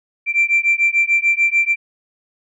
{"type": "beating tone pair", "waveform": "sine", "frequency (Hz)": [2349, 2355.8], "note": ["D7", "D7"], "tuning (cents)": [0, 5], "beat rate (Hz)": 6.8, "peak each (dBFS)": -15, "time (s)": [0.26, 1.76], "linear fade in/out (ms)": 50, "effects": ["tanh soft clip ceiling -7 dBFS"]}